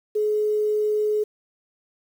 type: tone with quantisation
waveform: sine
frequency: 424.1 Hz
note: G#4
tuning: 36 cents sharp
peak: -19 dBFS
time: 0.15-1.24 s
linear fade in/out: 10 ms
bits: 8
effects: none